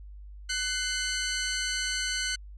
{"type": "tone pair together", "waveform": "15% pulse", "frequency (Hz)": [1499.2, 2088], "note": ["F#6", "C7"], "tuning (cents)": [22, -4], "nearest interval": "tritone", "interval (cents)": 574, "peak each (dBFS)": [-23, -27], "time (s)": [0.49, 2.36], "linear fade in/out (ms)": 10, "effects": ["added 50 Hz sine -42 dBFS peak until 2.57 s", "resampled to 24000 Hz"]}